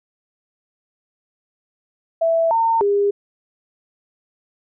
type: tone with pitch steps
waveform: sine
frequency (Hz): 660 / 910 / 404.7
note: E5 / A#5 / G#4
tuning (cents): +2 / -42 / -45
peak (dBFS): -14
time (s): 2.21-3.11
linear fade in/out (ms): 10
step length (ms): 300
effects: none